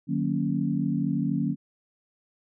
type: chord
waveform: sine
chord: D# minor seventh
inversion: none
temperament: equal with one note detuned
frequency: 152.19 / 185 / 233.1 / 277.2 Hz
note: D#3 / F#3 / A#3 / C#4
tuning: -38 / 0 / 0 / 0 cents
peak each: -29 dBFS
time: 0.07-1.56 s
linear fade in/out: 50 ms
effects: none